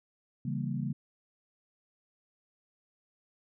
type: chord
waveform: sine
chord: C# diminished seventh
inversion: none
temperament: equal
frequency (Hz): 138.59 / 164.81 / 196 / 233.1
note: C#3 / E3 / G3 / Bb3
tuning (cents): 0 / 0 / 0 / 0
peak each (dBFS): -34 / -38 / -37 / -37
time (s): 0.45-0.93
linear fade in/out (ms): 5
effects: none